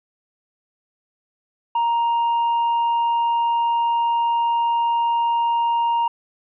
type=tone; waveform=triangle; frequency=935 Hz; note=A#5; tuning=5 cents sharp; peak=-15 dBFS; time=1.75-6.08 s; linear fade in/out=5 ms; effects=resampled to 8000 Hz